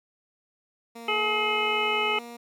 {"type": "tone with pitch glide", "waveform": "15% pulse", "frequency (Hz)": [232.3, 236.6], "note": ["A#3", "A#3"], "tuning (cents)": [-6, 26], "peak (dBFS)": -33, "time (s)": [0.95, 2.37], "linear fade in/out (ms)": 10, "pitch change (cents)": 32, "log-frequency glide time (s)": [1.14, 2.22]}
{"type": "harmonic tone", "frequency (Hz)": 425.4, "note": "G#4", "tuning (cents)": 42, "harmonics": [1, 2, 3, 5, 6, 7], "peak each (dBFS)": [-30, -30, -30, -30, -30, -30], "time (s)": [1.08, 2.19], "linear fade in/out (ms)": 5}
{"effects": []}